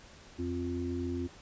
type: harmonic tone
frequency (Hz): 87.3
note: F2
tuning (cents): 0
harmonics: 1 / 3 / 4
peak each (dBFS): -37 / -35 / -37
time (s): 0.38-1.28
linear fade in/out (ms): 20
effects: pink hiss -54 dBFS RMS until 1.41 s + resampled to 16000 Hz